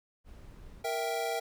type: noise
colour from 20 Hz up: brown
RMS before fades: -49 dBFS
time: 0.24-0.86 s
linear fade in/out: 50 ms
type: chord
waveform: square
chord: E diminished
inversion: second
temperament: equal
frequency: 466.2 / 659.3 / 784 Hz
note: Bb4 / E5 / G5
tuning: 0 / 0 / 0 cents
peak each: -36 dBFS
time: 0.84-1.4 s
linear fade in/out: 10 ms
effects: none